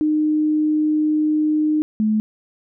sine tone pair in turn, 305.9 / 215.4 Hz, D#4 / A3, -29 / -37 cents, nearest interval tritone, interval 608 cents, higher first, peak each -15 dBFS, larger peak neither, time 0.01-1.82 / 2-2.2 s, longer first, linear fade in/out 0 ms, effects none

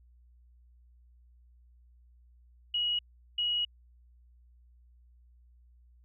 sine tone bursts at uneven times, 2904 Hz, F#7, 33 cents flat, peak -27 dBFS, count 2, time 2.74-2.99 / 3.38-3.65 s, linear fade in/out 5 ms, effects added 60 Hz sine -57 dBFS peak until 6.04 s

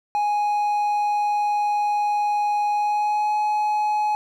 triangle tone with pitch glide, 830.6 to 843.7 Hz, G#5 to G#5, 0 to +27 cents, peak -17 dBFS, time 0.15-4.15 s, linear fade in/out 0 ms, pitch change +27 cents, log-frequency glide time 2.72-3.35 s, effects none

